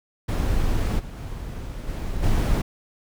brown noise with level steps, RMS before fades -22 / -34 / -32 / -28 / -20 dBFS, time 0.28-2.62 s, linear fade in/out 10 ms, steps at 0.98 / 1.16 / 1.87 / 2.22 s, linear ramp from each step 20 ms, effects none

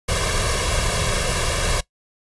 pink noise with comb filter, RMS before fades -21 dBFS, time 0.08-1.81 s, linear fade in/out 10 ms, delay 1.8 ms, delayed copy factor +0.75, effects noise-tail reverb RT60 0.1 s tail -19 dB re dry + resampled to 24000 Hz

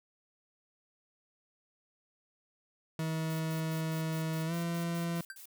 40% pulse tone with pitch glide, 160 to 169.42 Hz, D#3 to E3, +49 to +48 cents, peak -31 dBFS, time 2.99-5.21 s, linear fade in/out 2 ms, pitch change +99 cents, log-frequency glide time 4.46-4.53 s
blue noise bursts, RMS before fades -50 dBFS, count 11, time 3.3-5.456 s, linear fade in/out 2 ms, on 96 ms, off 110 ms
square tone with exponential decay, 1568 Hz, G6, in tune, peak -38 dBFS, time 5.3-5.39 s, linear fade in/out 1 ms, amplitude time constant 18 ms
effects none

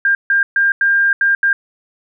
sine tone bursts at uneven times, 1600 Hz, G6, 35 cents sharp, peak -10 dBFS, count 6, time 0.05-0.15 / 0.3-0.43 / 0.56-0.72 / 0.81-1.13 / 1.21-1.35 / 1.43-1.53 s, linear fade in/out 2 ms, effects none

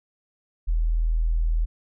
sine tone, 40.64 Hz, E1, 24 cents flat, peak -19 dBFS, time 0.67-1.66 s, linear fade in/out 20 ms, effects none

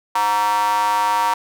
square tone with high-pass filter, 103.83 Hz, G#2, in tune, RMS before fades -18 dBFS, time 0.15-1.34 s, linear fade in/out 5 ms, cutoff 960 Hz, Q 7.5, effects none

